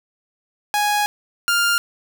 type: tone pair in turn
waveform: sawtooth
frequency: 830 / 1401.1 Hz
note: G#5 / F6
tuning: -1 / +5 cents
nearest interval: major sixth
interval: 906 cents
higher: second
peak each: -13 / -12 dBFS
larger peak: second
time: 0.74-1.06 / 1.48-1.78 s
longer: first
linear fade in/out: 0 ms
effects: none